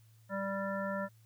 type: harmonic tone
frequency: 196 Hz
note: G3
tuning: in tune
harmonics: 1 / 3 / 5 / 7 / 9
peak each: -38 / -37 / -43 / -42 / -43 dBFS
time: 0.29-1.09 s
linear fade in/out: 50 ms
effects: added 111 Hz sine -59 dBFS peak until 1.25 s + white hiss -71 dBFS RMS until 1.25 s